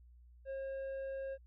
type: tone with tanh clipping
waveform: sine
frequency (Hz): 539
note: C#5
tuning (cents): -49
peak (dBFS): -40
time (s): 0.45-1.38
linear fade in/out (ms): 50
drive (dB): 6
effects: added 60 Hz sine -57 dBFS peak until 1.46 s